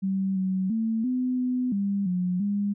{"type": "tone with pitch steps", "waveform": "sine", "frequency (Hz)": [192.4, 188.3, 223.7, 252.9, 251.3, 199.5, 180.5, 202.8], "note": ["G3", "F#3", "A3", "B3", "B3", "G3", "F#3", "G#3"], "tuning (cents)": [-32, 31, 29, 41, 30, 31, -43, -41], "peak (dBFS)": -23, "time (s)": [0.02, 2.74], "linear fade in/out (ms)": 20, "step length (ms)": 340, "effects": []}